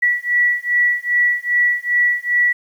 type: beating tone pair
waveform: sine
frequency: 1945 / 1947.5 Hz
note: B6 / B6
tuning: -27 / -25 cents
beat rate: 2.5 Hz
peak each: -17 dBFS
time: 0.02-2.53 s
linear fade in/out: 10 ms
effects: 8-bit